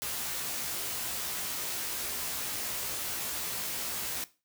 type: noise with comb filter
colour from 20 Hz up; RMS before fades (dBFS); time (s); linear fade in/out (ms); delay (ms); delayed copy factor
white; -35; 0.02-4.24; 0; 17; +0.8
effects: noise-tail reverb RT60 0.3 s tail -17 dB re dry